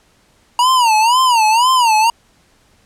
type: tone with vibrato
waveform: square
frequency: 945 Hz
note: A#5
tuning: 23 cents sharp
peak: -10 dBFS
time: 0.59-2.1 s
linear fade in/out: 2 ms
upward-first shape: sine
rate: 2 Hz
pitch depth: 170 cents each way
effects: pink hiss -54 dBFS RMS until 2.85 s + low-pass 10000 Hz 12 dB/octave